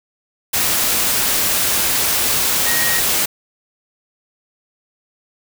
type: tone in noise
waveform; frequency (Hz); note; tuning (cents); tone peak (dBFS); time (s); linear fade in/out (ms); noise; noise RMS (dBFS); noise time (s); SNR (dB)
sine; 1879; A#6; +13; -21; 2.66-3; 10; white; -17; 0.53-3.26; -7
effects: none